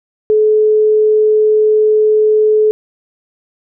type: tone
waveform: sine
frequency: 429.2 Hz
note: A4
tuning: 43 cents flat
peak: -7 dBFS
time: 0.3-2.71 s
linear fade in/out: 0 ms
effects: none